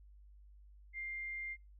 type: tone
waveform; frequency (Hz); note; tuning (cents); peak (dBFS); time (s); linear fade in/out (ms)
sine; 2100; C7; +6; -40; 0.93-1.57; 50
effects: noise-tail reverb RT60 0.2 s tail -23 dB re dry + added 50 Hz sine -56 dBFS peak until 1.79 s